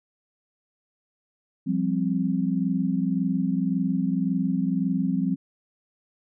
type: chord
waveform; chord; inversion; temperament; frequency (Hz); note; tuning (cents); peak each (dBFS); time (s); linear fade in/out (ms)
sine; F suspended second; none; just; 174.61 / 196.44 / 261.9; F3 / G3 / C4; 0 / +4 / +2; -26; 1.66-5.36; 20
effects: none